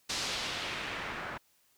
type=noise with low-pass filter sweep; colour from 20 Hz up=white; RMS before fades=-37 dBFS; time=0.09-1.38 s; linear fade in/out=10 ms; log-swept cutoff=5700 to 1400 Hz; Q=1.3; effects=white hiss -69 dBFS RMS until 1.77 s